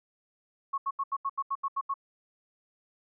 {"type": "tone bursts", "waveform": "sine", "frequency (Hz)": 1100, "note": "C#6", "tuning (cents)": -14, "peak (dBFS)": -27, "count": 10, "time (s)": [0.73, 1.941], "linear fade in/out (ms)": 10, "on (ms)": 50, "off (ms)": 79, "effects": []}